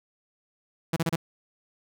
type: tone bursts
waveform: sawtooth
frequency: 164.81 Hz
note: E3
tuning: in tune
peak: -19 dBFS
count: 4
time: 0.93-1.159 s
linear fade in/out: 5 ms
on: 34 ms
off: 31 ms
effects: none